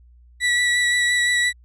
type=tone with vibrato; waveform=35% pulse; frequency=1949 Hz; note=B6; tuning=23 cents flat; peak=-15 dBFS; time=0.4-1.53 s; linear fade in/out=50 ms; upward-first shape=sine; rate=5.8 Hz; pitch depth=14 cents each way; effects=added 60 Hz sine -47 dBFS peak until 1.64 s + resampled to 22050 Hz